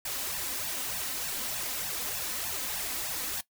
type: noise with flanger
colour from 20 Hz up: white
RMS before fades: -34 dBFS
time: 0.05-3.41 s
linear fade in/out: 5 ms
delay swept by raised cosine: 1.1 to 4 ms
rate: 3.3 Hz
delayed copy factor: +0.85
effects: noise-tail reverb RT60 0.1 s tail -18 dB re dry